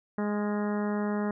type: harmonic tone with a mistuned harmonic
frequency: 207.7 Hz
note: G#3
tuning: in tune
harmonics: 1 / 2 / 3 / 4 / 5 / 6 / 7 / 8 / 9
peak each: -28 / -34 / -38 / -40 / -42 / -44 / -45 / -46 / -47 dBFS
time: 0.18-1.31 s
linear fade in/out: 2 ms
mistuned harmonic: 7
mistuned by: -28 cents
effects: none